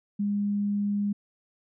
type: tone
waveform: sine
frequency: 203.9 Hz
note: G#3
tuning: 32 cents flat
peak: -24 dBFS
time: 0.19-1.13 s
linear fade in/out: 10 ms
effects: none